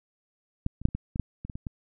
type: clicks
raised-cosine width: 5 ms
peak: -14 / -28 / -6 / -30 / -19 / -20 / -13 / -24 / -25 / -23 / -21 dBFS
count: 11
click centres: 0.664 / 0.816 / 0.854 / 0.887 / 0.95 / 1.159 / 1.197 / 1.45 / 1.498 / 1.555 / 1.668 s
effects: none